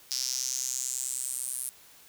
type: tone with high-pass filter sweep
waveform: square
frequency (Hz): 64.6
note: C2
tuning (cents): -21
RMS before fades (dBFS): -33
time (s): 0.11-1.69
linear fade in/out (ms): 0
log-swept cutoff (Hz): 5200 to 10000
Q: 4.9
effects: white hiss -55 dBFS RMS until 2.08 s